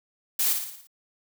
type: noise with echo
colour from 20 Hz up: blue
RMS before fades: -24 dBFS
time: 0.39-0.53 s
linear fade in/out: 5 ms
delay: 57 ms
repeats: 6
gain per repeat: -5 dB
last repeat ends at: 0.872 s
effects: none